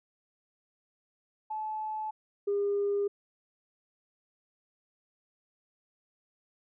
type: tone pair in turn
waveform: sine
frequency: 864 / 404.4 Hz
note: A5 / G#4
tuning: -32 / -46 cents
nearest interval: octave + minor second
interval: 1314 cents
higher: first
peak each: -32 / -25 dBFS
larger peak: second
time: 1.5-2.11 / 2.47-3.08 s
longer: neither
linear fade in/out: 10 ms
effects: tanh soft clip ceiling -22 dBFS